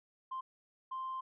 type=tone bursts at uneven times; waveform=sine; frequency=1046.5 Hz; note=C6; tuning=in tune; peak=-36 dBFS; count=2; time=0.31-0.41 / 0.91-1.21 s; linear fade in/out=10 ms; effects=tanh soft clip ceiling -34 dBFS